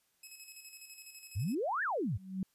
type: tone with tremolo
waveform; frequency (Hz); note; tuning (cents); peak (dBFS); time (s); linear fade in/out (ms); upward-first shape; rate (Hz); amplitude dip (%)
10% pulse; 2570; E7; -45; -39; 0.23-1.55; 5; square; 12; 50
type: exponential two-way sweep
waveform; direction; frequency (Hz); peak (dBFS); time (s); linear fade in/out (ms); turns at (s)
sine; up then down; 83 to 1843 to 83; -31; 1.35-2.18; 20; 1.83
type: tone with exponential growth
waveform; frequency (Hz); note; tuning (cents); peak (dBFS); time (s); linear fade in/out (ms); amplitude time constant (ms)
sine; 189.2; F#3; +39; -30; 2.02-2.43; 2; 89
effects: white hiss -75 dBFS RMS until 2.54 s + resampled to 32000 Hz